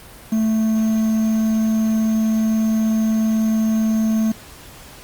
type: tone with quantisation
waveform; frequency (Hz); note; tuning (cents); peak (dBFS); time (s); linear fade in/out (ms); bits
triangle; 220; A3; 0; -13; 0.32-4.32; 5; 6
effects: pink hiss -41 dBFS RMS until 5.03 s + Opus 32 kbps